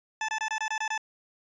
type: tone bursts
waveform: 20% pulse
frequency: 873 Hz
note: A5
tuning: 14 cents flat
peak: -23 dBFS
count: 8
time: 0.21-0.978 s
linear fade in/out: 2 ms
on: 75 ms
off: 24 ms
effects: resampled to 16000 Hz